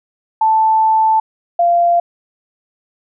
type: tone pair in turn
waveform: sine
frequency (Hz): 880 / 691.2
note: A5 / F5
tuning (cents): 0 / -18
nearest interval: major third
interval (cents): 418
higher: first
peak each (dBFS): -9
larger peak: neither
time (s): 0.41-1.2 / 1.59-2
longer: first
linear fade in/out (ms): 5
effects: none